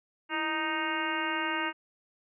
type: harmonic tone with a mistuned harmonic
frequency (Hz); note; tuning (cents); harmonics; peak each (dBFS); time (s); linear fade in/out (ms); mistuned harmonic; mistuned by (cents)
311.1; D#4; 0; 1 / 2 / 3 / 4 / 5 / 6 / 7 / 8 / 9; -36 / -42 / -35 / -37 / -35 / -38 / -38 / -43 / -38; 0.29-1.73; 50; 1; +89
effects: none